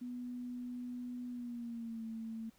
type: tone with pitch glide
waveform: sine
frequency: 246.2 to 224.5 Hz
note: B3 to A3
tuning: -5 to +35 cents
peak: -40 dBFS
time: 0.01-2.5 s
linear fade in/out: 10 ms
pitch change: -160 cents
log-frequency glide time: 1.29-2.04 s
effects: pink hiss -69 dBFS RMS until 2.58 s